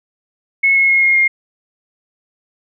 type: tone with pitch steps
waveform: sine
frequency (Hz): 2188 / 2173 / 2158 / 2143 / 2128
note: C#7 / C#7 / C#7 / C7 / C7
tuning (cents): -23 / -35 / -47 / +41 / +29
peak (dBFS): -9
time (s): 0.63-1.28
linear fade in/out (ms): 10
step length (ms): 130
effects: none